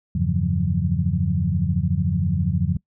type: tone cluster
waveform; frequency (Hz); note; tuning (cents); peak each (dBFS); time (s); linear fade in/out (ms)
sine; 84.5 / 98.6 / 140.2 / 168.6 / 181.5; E2 / G2 / C#3 / E3 / F#3; +43 / +11 / +20 / +39 / -33; -25; 0.15-2.77; 5
effects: noise-tail reverb RT60 0.1 s tail -23 dB re dry